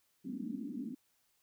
white band-pass noise, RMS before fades -41 dBFS, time 0.24-0.95 s, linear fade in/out 10 ms, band 210 to 270 Hz, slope 48 dB/octave, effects white hiss -75 dBFS RMS until 1.42 s

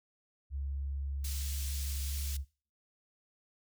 sine tone, 69.3 Hz, C#2, in tune, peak -34 dBFS, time 0.5-2.45 s, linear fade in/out 50 ms
pink high-pass noise, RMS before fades -43 dBFS, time 1.24-2.37 s, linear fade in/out 5 ms, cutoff 4300 Hz, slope 12 dB/octave
effects noise-tail reverb RT60 0.4 s tail -22 dB re dry

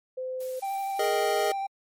sine tone, 514 Hz, C5, 31 cents flat, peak -30 dBFS, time 0.17-0.6 s, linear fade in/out 10 ms
blue noise, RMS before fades -46 dBFS, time 0.4-1.09 s, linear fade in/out 5 ms
triangle tone with vibrato, 784 Hz, G5, in tune, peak -26 dBFS, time 0.62-1.67 s, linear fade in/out 10 ms, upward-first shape sine, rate 12 Hz, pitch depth 12 cents each way
square chord, Ab suspended second, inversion none, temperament equal, 415.3 / 466.2 / 622.3 Hz, Ab4 / Bb4 / Eb5, 0 / 0 / 0 cents, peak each -29 / -31 / -29 dBFS, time 0.99-1.52 s, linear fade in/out 5 ms
effects MP3 64 kbps

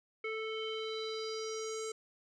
square tone with low-pass filter sweep, 440 Hz, A4, in tune, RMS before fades -39 dBFS, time 0.24-1.92 s, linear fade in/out 5 ms, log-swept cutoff 2300 to 7600 Hz, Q 4.9, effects none

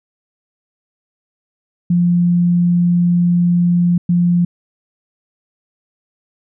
sine tone bursts at uneven times, 174.61 Hz, F3, in tune, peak -10 dBFS, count 2, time 1.9-3.98 / 4.09-4.45 s, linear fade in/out 5 ms, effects none

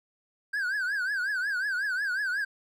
triangle tone with vibrato, 1568 Hz, G6, in tune, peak -25 dBFS, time 0.53-2.45 s, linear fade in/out 10 ms, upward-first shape triangle, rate 5.5 Hz, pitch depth 170 cents each way, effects none

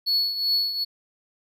triangle tone with tremolo, 4397 Hz, C#8, 15 cents flat, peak -17 dBFS, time 0.06-0.85 s, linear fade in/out 20 ms, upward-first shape triangle, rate 2.6 Hz, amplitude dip 70%, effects none

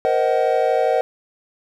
triangle chord, C half-diminished seventh, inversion third, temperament just, 470.9 / 523.3 / 627.9 / 753.5 Hz, Bb4 / C5 / Eb5 / Gb5, +18 / 0 / +16 / +31 cents, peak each -19 dBFS, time 0.05-1.01 s, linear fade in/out 0 ms, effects none

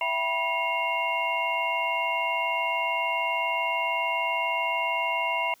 sine tone cluster, 664 / 771 / 976 / 2153 / 2776 Hz, E5 / G5 / B5 / C7 / F7, +12 / -29 / -21 / +49 / -11 cents, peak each -32 / -37 / -28 / -30 / -31 dBFS, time 0.01-5.54 s, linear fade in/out 2 ms, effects white hiss -60 dBFS RMS until 5.6 s

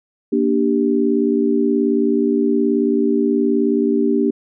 sine chord, G minor, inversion first, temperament just, 235.2 / 294 / 392 Hz, Bb3 / D4 / G4, +16 / +2 / 0 cents, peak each -18 dBFS, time 0.32-4.31 s, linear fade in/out 10 ms, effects none

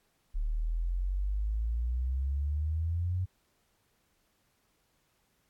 sine exponential sweep, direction up, 36.33 to 93.6 Hz, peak -28 dBFS, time 0.34-3.26 s, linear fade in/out 20 ms, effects pink hiss -73 dBFS RMS until 5.49 s + AAC 64 kbps

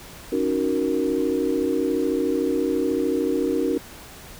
sine chord, D# minor seventh, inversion third, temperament equal, 277.2 / 311.1 / 370 / 466.2 Hz, C#4 / D#4 / F#4 / A#4, 0 / 0 / 0 / 0 cents, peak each -25 dBFS, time 0.32-3.78 s, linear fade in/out 5 ms, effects tanh soft clip ceiling -9 dBFS + pink hiss -42 dBFS RMS until 4.39 s

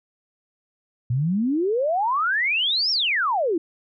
sine exponential two-way sweep, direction up then down, 115.3 to 5588 to 309.3 Hz, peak -19 dBFS, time 1.1-3.58 s, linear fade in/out 5 ms, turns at 2.91 s, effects none

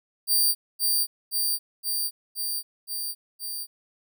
5% pulse tone with echo, 4687 Hz, D8, 4 cents flat, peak -12 dBFS, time 0.27-0.55 s, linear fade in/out 50 ms, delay 520 ms, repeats 6, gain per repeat -2 dB, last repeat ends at 3.67 s, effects none

